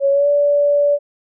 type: tone with pitch glide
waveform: sine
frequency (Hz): 554.4 to 577.6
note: C#5 to D5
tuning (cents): 0 to -29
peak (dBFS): -11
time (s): 0-0.99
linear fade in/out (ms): 50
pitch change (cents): +71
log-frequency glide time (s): 0.1-0.28
effects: none